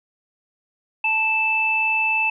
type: tone pair together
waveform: sine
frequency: 880 / 2637 Hz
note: A5 / E7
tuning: 0 / 0 cents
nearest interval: octave + perfect fifth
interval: 1900 cents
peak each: -25 / -18 dBFS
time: 1.04-2.3 s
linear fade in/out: 5 ms
effects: none